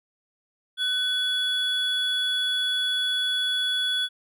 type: tone pair together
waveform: triangle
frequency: 1500 / 3394 Hz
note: F#6 / G#7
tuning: +23 / +37 cents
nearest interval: octave + major second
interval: 1414 cents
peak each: -28 / -22 dBFS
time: 0.77-4.09 s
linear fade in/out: 50 ms
effects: none